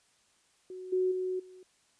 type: tone with level steps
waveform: sine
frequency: 370 Hz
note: F#4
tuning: in tune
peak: -40 / -25 / -30 / -49 dBFS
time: 0.7-1.63 s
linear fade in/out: 2 ms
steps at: 0.92 / 1.11 / 1.39 s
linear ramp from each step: 10 ms
effects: white hiss -68 dBFS RMS until 1.99 s + resampled to 22050 Hz